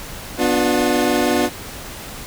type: chord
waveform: 25% pulse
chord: B diminished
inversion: none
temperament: equal with one note detuned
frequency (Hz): 246.9 / 293.7 / 358.2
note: B3 / D4 / F4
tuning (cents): 0 / 0 / +44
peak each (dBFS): -16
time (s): 0.37-1.5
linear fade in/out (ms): 50
effects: pink hiss -33 dBFS RMS until 2.26 s